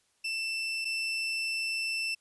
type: tone pair in turn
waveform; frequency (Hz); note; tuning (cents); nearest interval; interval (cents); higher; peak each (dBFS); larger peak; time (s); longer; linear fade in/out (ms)
30% pulse; 2667 / 2667; E7 / E7; +20 / +20; unison; 0; neither; -28 / -27; second; 0.24-0.85 / 0.85-2.15; second; 10
effects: white hiss -71 dBFS RMS until 2.2 s + resampled to 24000 Hz